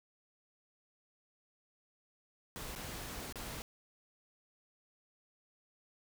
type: noise with dropouts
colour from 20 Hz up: pink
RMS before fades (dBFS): -44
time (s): 2.56-3.62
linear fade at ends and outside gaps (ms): 0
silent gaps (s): 2.752-2.76 / 3.325-3.357
effects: none